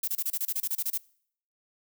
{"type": "noise bursts", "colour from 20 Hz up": "violet", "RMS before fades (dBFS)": -29, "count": 13, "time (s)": [0.03, 0.977], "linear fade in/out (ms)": 5, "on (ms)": 47, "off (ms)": 28, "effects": ["noise-tail reverb RT60 0.6 s tail -23 dB re dry"]}